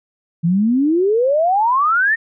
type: exponential sweep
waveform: sine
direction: up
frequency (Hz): 161.1 to 1864.7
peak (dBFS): -12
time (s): 0.43-2.16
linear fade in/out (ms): 20
effects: none